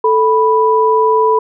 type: tone pair together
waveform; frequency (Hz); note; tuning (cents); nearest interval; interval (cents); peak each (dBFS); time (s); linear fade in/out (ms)
sine; 439.2 / 986; A4 / B5; -3 / -3; octave + major second; 1400; -11; 0.04-1.39; 5
effects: none